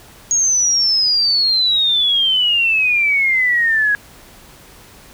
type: exponential sweep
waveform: sine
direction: down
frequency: 6645 to 1651 Hz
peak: -12 dBFS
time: 0.31-3.95 s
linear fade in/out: 0 ms
effects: pink hiss -43 dBFS RMS until 5.13 s